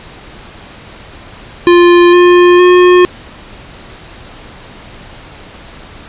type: tone with pitch steps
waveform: square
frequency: 349.2 / 354.3 / 359.4 Hz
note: F4 / F4 / F4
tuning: 0 / +25 / +50 cents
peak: -3 dBFS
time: 1.67-3.05 s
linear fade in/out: 0 ms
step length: 460 ms
effects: pink hiss -33 dBFS RMS until 6.08 s + resampled to 8000 Hz